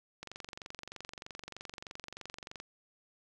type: click train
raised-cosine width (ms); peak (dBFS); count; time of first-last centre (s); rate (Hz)
0.2; -26; 56; 0.23-2.601; 23.2
effects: none